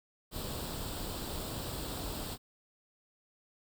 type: noise with comb filter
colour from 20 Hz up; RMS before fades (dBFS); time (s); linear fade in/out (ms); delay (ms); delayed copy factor
pink; -39; 0.31-2.38; 50; 0.24; +0.6
effects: none